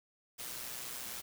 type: noise with amplitude modulation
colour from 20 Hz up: white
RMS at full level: -41 dBFS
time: 0.38-1.22 s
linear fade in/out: 20 ms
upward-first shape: sine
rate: 123 Hz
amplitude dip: 45%
effects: none